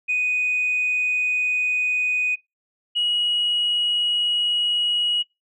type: tone pair in turn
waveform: sine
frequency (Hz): 2489 / 2904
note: D#7 / F#7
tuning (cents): 0 / -33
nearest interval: minor third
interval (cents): 267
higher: second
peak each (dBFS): -18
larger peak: neither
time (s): 0.08-2.36 / 2.95-5.23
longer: neither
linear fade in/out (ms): 20
effects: noise-tail reverb RT60 0.2 s tail -23 dB re dry + tanh soft clip ceiling -15 dBFS